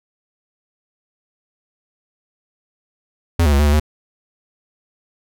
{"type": "tone with pitch steps", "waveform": "square", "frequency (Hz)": [84.4, 73.5, 69.7, 74.2, 72.8, 76], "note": ["E2", "D2", "C#2", "D2", "D2", "D#2"], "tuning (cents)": [41, 2, 10, 18, -15, -40], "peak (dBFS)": -12, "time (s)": [3.39, 3.798], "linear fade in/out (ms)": 5, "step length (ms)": 68, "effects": []}